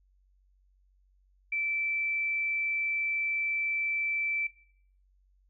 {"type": "tone", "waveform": "sine", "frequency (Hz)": 2327, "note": "D7", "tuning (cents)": -17, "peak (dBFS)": -28, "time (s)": [1.52, 4.47], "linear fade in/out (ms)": 5, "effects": ["noise-tail reverb RT60 0.6 s tail -18 dB re dry", "added 47 Hz sine -63 dBFS peak until 5.49 s"]}